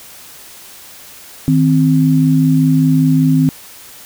sine tone pair together, 156.45 / 261.6 Hz, D#3 / C4, +10 / 0 cents, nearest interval major sixth, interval 890 cents, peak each -11 dBFS, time 1.48-3.49 s, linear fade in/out 0 ms, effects white hiss -37 dBFS RMS until 4.05 s

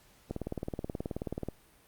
click train, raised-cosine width 2 ms, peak -21 dBFS, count 23, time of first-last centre 0.31-1.486 s, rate 18.7 Hz, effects pink hiss -62 dBFS RMS until 1.87 s + Opus 48 kbps

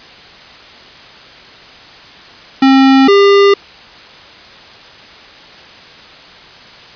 square tone pair in turn, 267.9 / 400 Hz, C4 / G4, +41 / +35 cents, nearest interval perfect fifth, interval 694 cents, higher second, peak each -5 dBFS, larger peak neither, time 2.62-3.08 / 3.08-3.54 s, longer neither, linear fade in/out 5 ms, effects white hiss -36 dBFS RMS until 6.95 s + resampled to 11025 Hz

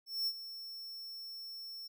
square tone with ADSR envelope, 5400 Hz, E8, 41 cents sharp, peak -31 dBFS, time 0.06-1.88 s, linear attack 210 ms, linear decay 55 ms, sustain -13 dB, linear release 14 ms, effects none

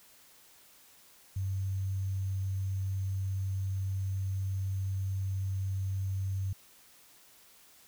sine tone with sample-and-hold, 96.1 Hz, G2, 34 cents flat, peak -30 dBFS, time 1.36-6.53 s, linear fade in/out 5 ms, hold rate 6300 Hz, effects white hiss -59 dBFS RMS until 7.87 s

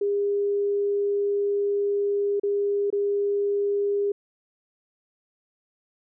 sine tone with dropouts, 404.9 Hz, G#4, 44 cents flat, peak -21 dBFS, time 0.01-4.12 s, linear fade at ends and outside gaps 5 ms, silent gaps 2.398-2.433 / 2.903-2.926 s, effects none

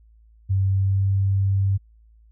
sine tone with pitch glide, 96.5 to 97.68 Hz, G2 to G2, -27 to -6 cents, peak -17 dBFS, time 0.49-1.78 s, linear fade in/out 20 ms, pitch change +21 cents, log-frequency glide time 0.69-1.07 s, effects added 55 Hz sine -50 dBFS peak until 2.31 s

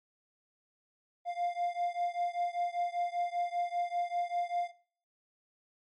triangle beating tone pair, 698.5 / 703.6 Hz, F5 / F5, 0 / +13 cents, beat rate 5.1 Hz, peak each -31 / -33 dBFS, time 1.25-4.72 s, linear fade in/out 50 ms, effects noise-tail reverb RT60 0.5 s tail -19 dB re dry + MP3 48 kbps

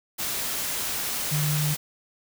sine tone in noise, 150 Hz, D3, 37 cents sharp, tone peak -23 dBFS, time 1.31-1.75 s, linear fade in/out 20 ms, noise white, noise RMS -29 dBFS, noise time 0.18-1.77 s, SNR +3 dB, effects none

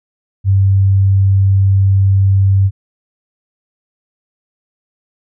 sine tone, 97.3 Hz, G2, 12 cents flat, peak -7 dBFS, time 0.44-2.71 s, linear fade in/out 50 ms, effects none

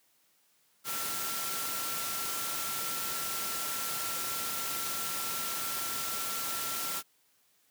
sine tone in noise, 1355 Hz, E6, 47 cents sharp, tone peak -41 dBFS, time 0.84-7.03 s, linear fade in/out 50 ms, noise white, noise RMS -35 dBFS, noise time 0.84-7.03 s, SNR -9 dB, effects white hiss -69 dBFS RMS until 7.7 s + high-pass 100 Hz 12 dB/octave

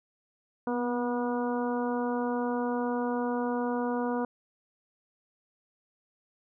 harmonic tone with a mistuned harmonic, 242.4 Hz, B3, 32 cents flat, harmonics 1 / 2 / 3 / 4 / 5 / 6, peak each -30 / -32 / -37 / -36 / -42 / -43 dBFS, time 0.67-4.25 s, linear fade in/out 2 ms, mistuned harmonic 1, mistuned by +23 cents, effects none

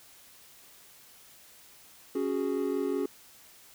triangle chord, C# suspended fourth, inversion none, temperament equal, 277.2 / 370 / 415.3 Hz, C#4 / F#4 / G#4, 0 / 0 / 0 cents, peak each -30 dBFS, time 2.15-3.06 s, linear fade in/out 5 ms, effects white hiss -55 dBFS RMS until 3.74 s

